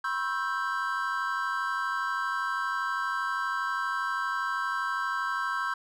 triangle chord, C# half-diminished seventh, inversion third, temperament equal with one note detuned, 987.8 / 1080.3 / 1318.5 / 1568 Hz, B5 / C#6 / E6 / G6, 0 / -45 / 0 / 0 cents, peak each -35 / -31 / -32 / -30 dBFS, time 0.04-5.74 s, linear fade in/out 5 ms, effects none

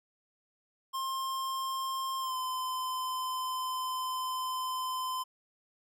square tone with pitch glide, 1061 to 1026.6 Hz, C6 to C6, +24 to -33 cents, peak -33 dBFS, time 0.93-5.24 s, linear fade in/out 20 ms, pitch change -57 cents, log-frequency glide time 2.19-2.36 s, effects none

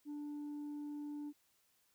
sine tone, 293.7 Hz, D4, in tune, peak -39 dBFS, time 0.05-1.33 s, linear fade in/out 50 ms, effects tanh soft clip ceiling -41 dBFS + white hiss -75 dBFS RMS until 1.94 s

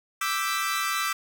sawtooth chord, E minor seventh, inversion third, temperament equal, 1174.7 / 1318.5 / 1568 / 1975.5 Hz, D6 / E6 / G6 / B6, 0 / 0 / 0 / 0 cents, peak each -26 / -26 / -30 / -29 dBFS, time 0.21-1.13 s, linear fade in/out 5 ms, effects none

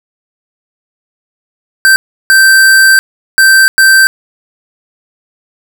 square tone bursts at uneven times, 1559 Hz, G6, 10 cents flat, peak -3 dBFS, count 4, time 1.85-1.96 / 2.3-2.99 / 3.38-3.68 / 3.78-4.07 s, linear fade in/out 0 ms, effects none

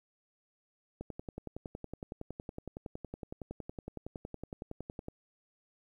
click train, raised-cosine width 2 ms, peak -27 dBFS, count 45, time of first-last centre 1.01-5.084 s, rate 10.8 Hz, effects 11-bit

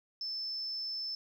sine tone, 5274 Hz, E8, in tune, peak -35 dBFS, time 0.21-1.15 s, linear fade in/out 2 ms, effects 11-bit

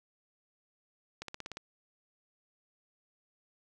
accelerating click train, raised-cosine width 0.2 ms, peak -23 dBFS, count 7, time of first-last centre 1.22-1.571 s, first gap 63 ms, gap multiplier 0.97, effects none

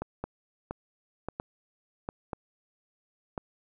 two click trains, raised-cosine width 1 ms, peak -19 / -19 dBFS, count 4 / 4, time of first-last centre 0.02-2.089 / 0.24-3.378 s, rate 1.45 / 0.956 Hz, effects none

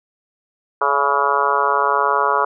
harmonic tone with a mistuned harmonic, 141.4 Hz, C#3, 35 cents sharp, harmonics 3 / 4 / 5 / 6 / 7 / 8 / 9 / 10, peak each -24 / -25 / -26 / -24 / -20 / -20 / -22 / -24 dBFS, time 0.81-2.45 s, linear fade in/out 5 ms, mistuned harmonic 5, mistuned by -48 cents, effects none

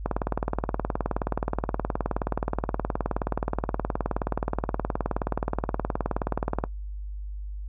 click train, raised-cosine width 1 ms, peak -11 dBFS, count 126, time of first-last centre 0.06-6.639 s, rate 19 Hz, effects noise-tail reverb RT60 0.1 s tail -20 dB re dry + added 50 Hz sine -32 dBFS peak until 7.68 s

